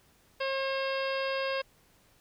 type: harmonic tone with a mistuned harmonic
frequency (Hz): 538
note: C5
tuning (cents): +48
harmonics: 1 / 2 / 3 / 4 / 5 / 6 / 7 / 8 / 9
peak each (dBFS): -31 / -37 / -38 / -43 / -39 / -44 / -47 / -49 / -44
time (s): 0.4-1.62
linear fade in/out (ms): 10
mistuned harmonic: 9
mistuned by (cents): +18
effects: pink hiss -64 dBFS RMS until 2.2 s